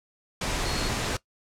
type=tone in noise; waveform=sine; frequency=4300 Hz; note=C8; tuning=47 cents sharp; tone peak=-36 dBFS; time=0.65-0.89 s; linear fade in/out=5 ms; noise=pink; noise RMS=-28 dBFS; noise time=0.41-1.17 s; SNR=-11 dB; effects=noise-tail reverb RT60 0.1 s tail -19 dB re dry + low-pass 8000 Hz 12 dB/octave